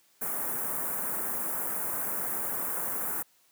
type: band-stop noise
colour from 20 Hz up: white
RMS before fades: -32 dBFS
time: 0.21-3.23 s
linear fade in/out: 10 ms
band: 1600 to 10000 Hz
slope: 24 dB/octave
effects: white hiss -65 dBFS RMS until 3.51 s + high-pass 150 Hz 12 dB/octave